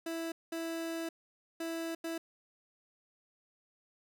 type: tone bursts at uneven times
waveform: 30% pulse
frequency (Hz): 329.6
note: E4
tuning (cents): 0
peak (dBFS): -33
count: 4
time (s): 0.06-0.32 / 0.52-1.09 / 1.6-1.95 / 2.04-2.18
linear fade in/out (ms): 5
effects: none